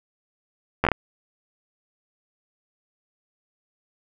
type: slowing click train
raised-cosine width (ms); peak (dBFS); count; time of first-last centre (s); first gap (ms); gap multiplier
0.5; -4; 5; 0.84-0.917; 11; 1.39
effects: none